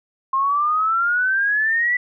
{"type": "exponential sweep", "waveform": "sine", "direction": "up", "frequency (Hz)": [1060, 1986], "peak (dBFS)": -16, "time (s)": [0.33, 1.97], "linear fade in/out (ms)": 5, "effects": []}